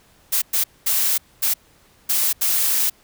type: noise bursts at uneven times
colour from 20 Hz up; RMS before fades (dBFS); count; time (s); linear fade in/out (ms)
blue; -19; 6; 0.32-0.42 / 0.53-0.64 / 0.86-1.18 / 1.42-1.54 / 2.09-2.33 / 2.41-2.9; 10
effects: pink hiss -55 dBFS RMS until 3.03 s